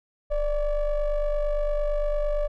triangle ring-modulated tone, 283.6 Hz, C#4, 40 cents sharp, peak -17 dBFS, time 0.3-2.48 s, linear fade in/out 20 ms, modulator 308 Hz, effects none

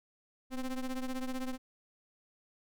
square ring-modulated tone, 130.81 Hz, C3, in tune, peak -32 dBFS, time 0.5-1.58 s, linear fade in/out 50 ms, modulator 123 Hz, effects none

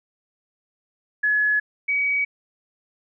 sine tone pair in turn, 1698 / 2267 Hz, G#6 / C#7, +38 / +38 cents, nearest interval perfect fourth, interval 500 cents, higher second, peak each -17 / -19 dBFS, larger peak first, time 1.23-1.6 / 1.88-2.25 s, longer neither, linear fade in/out 10 ms, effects none

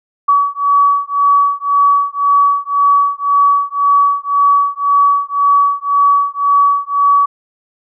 sine beating tone pair, 1136 / 1137.9 Hz, C#6 / C#6, +42 / +45 cents, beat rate 1.9 Hz, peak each -12 dBFS, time 0.28-7.26 s, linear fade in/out 10 ms, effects none

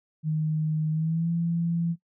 sine tone with pitch glide, 155.56 to 168.66 Hz, D#3 to E3, 0 to +40 cents, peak -23 dBFS, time 0.23-1.96 s, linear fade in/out 50 ms, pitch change +140 cents, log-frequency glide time 0.91-1.3 s, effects noise-tail reverb RT60 0.1 s tail -18 dB re dry

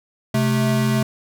square tone pair together, 130 / 217.6 Hz, C3 / A3, -11 / -19 cents, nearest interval major sixth, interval 892 cents, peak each -20 dBFS, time 0.34-1.03 s, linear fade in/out 5 ms, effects none

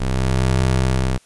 25% pulse ring-modulated tone, 64.6 Hz, C2, 21 cents flat, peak -10 dBFS, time 0-1.18 s, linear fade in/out 10 ms, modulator 32.6 Hz, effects white hiss -54 dBFS RMS until 1.25 s + resampled to 24000 Hz

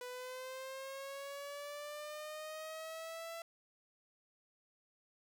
sawtooth linear sweep, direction up, 493.6 to 670 Hz, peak -40 dBFS, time 0.01-3.42 s, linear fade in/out 2 ms, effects 12-bit

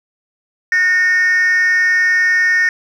sine tone with frequency modulation, 1830 Hz, A#6, 32 cents flat, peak -8 dBFS, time 0.72-2.69 s, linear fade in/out 2 ms, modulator 370 Hz, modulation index 0.41, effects tanh soft clip ceiling -9 dBFS + 8-bit

